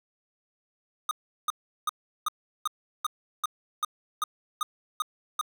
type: tone bursts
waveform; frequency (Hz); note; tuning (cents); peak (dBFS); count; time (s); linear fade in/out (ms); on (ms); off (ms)
square; 1234; D#6; -15; -25; 12; 1.09-5.412; 2; 21; 370
effects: none